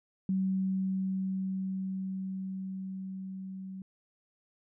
sine tone with level ramp, 190 Hz, F#3, 46 cents sharp, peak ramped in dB -26 to -39 dBFS, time 0.29-3.82 s, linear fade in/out 2 ms, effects none

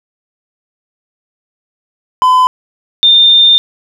triangle / sine tone pair in turn, 1014 / 3613 Hz, B5 / A7, +45 / +45 cents, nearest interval octave + minor seventh, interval 2200 cents, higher second, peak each -3 dBFS, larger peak neither, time 2.22-2.47 / 3.03-3.58 s, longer second, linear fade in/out 0 ms, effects none

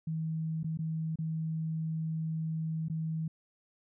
sine tone with dropouts, 160 Hz, D#3, 49 cents sharp, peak -31 dBFS, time 0.07-3.28 s, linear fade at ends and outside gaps 5 ms, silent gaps 0.632-0.643 / 0.774-0.789 / 1.158-1.187 / 2.884-2.898 s, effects none

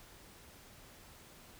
silence, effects pink hiss -57 dBFS RMS until 1.59 s

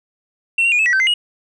sine tone with pitch steps, 2714 / 2757 / 2442 / 2601 / 1939 / 1547 / 2076 / 2888 Hz, E7 / F7 / D#7 / E7 / B6 / G6 / C7 / F#7, +50 / -23 / -33 / -24 / -32 / -23 / -14 / -43 cents, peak -10 dBFS, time 0.58-1.14 s, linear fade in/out 5 ms, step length 70 ms, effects tanh soft clip ceiling -11 dBFS

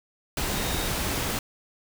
sine tone in noise, 3729 Hz, A#7, in tune, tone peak -38 dBFS, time 0.55-0.88 s, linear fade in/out 2 ms, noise pink, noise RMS -28 dBFS, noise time 0.37-1.39 s, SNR -13 dB, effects none

